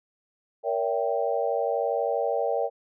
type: chord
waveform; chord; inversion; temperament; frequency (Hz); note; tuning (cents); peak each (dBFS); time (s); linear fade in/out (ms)
sine; A# diminished seventh; none; equal with one note detuned; 466.2 / 567 / 659.3 / 784; A#4 / C#5 / E5 / G5; 0 / +39 / 0 / 0; -28 / -28 / -30 / -30; 0.63-2.7; 50
effects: none